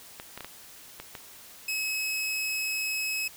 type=clicks; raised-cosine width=0.3 ms; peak=-22 dBFS; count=6; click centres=0.199 / 0.376 / 0.407 / 0.446 / 1 / 1.152 s
type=tone; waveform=sawtooth; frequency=2567 Hz; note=E7; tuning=47 cents flat; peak=-25 dBFS; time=1.68-3.28 s; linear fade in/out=5 ms
effects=white hiss -49 dBFS RMS until 3.36 s